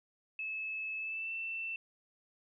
sine tone with pitch glide, 2600 to 2675 Hz, E7 to E7, -24 to +25 cents, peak -36 dBFS, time 0.39-1.76 s, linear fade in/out 2 ms, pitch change +49 cents, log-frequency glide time 0.97-1.32 s, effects none

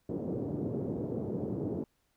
white band-pass noise, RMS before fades -35 dBFS, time 0.09-1.84 s, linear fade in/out 5 ms, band 100 to 430 Hz, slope 24 dB/octave, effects pink hiss -75 dBFS RMS until 2.16 s

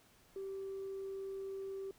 sine tone, 388.4 Hz, G4, 16 cents flat, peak -39 dBFS, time 0.36-1.91 s, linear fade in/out 2 ms, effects tanh soft clip ceiling -37 dBFS + pink hiss -66 dBFS RMS until 1.98 s

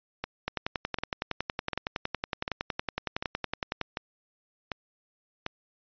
two click trains, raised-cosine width 0.3 ms, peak -13 / -15 dBFS, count 37 / 8, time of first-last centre 0.48-3.813 / 0.24-5.464 s, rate 10.8 / 1.34 Hz, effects resampled to 11025 Hz

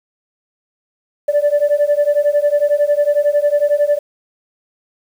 sine beating tone pair, 579 / 590 Hz, D5 / D5, -25 / +8 cents, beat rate 11 Hz, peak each -13 dBFS, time 1.28-3.99 s, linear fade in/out 10 ms, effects tanh soft clip ceiling -7 dBFS + 7-bit

